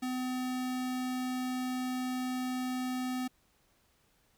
square tone, 254 Hz, B3, 49 cents sharp, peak -33 dBFS, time 0.02-3.28 s, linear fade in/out 10 ms, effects pink hiss -70 dBFS RMS until 4.37 s

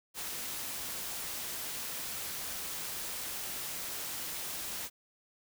white noise, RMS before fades -39 dBFS, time 0.14-4.9 s, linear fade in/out 50 ms, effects none

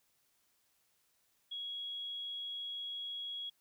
sine tone, 3322 Hz, G#7, in tune, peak -39 dBFS, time 1.51-3.5 s, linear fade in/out 10 ms, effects white hiss -75 dBFS RMS until 3.6 s

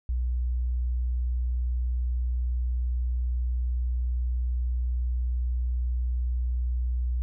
sine tone, 61.2 Hz, B1, 15 cents flat, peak -24 dBFS, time 0.09-7.22 s, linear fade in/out 0 ms, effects none

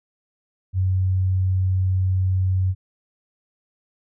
sine tone, 93.5 Hz, F#2, 19 cents sharp, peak -17 dBFS, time 0.73-2.75 s, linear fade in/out 50 ms, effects none

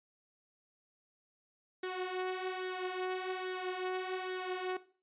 sawtooth tone with flanger, 370 Hz, F#4, in tune, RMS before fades -37 dBFS, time 1.83-4.77 s, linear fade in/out 5 ms, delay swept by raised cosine 0.54 to 5.54 ms, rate 1.2 Hz, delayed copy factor +0.55, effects noise-tail reverb RT60 0.4 s tail -17 dB re dry + resampled to 8000 Hz

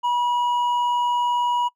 sine tone with hard clipping, 969 Hz, B5, 33 cents flat, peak -20 dBFS, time 0.03-1.69 s, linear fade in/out 20 ms, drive 4 dB, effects noise-tail reverb RT60 0.1 s tail -23 dB re dry

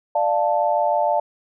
sine chord, D minor, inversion none, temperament equal with one note detuned, 592.1 / 698.5 / 880 Hz, D5 / F5 / A5, +14 / 0 / 0 cents, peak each -21 dBFS, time 0.15-1.2 s, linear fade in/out 5 ms, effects none

